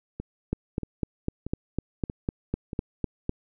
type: two click trains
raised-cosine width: 3 ms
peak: -13 / -20 dBFS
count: 12 / 5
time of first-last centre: 0.53-3.294 / 0.2-2.732 s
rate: 3.98 / 1.58 Hz
effects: none